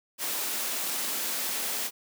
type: high-pass noise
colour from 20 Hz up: white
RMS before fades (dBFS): -31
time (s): 0.18-1.91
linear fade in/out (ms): 50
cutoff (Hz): 190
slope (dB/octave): 48
effects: none